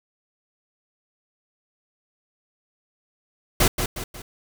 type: noise with echo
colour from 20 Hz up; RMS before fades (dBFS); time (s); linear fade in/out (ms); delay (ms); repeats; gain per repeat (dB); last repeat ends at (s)
pink; -17; 3.6-3.68; 5; 180; 3; -7; 4.22
effects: none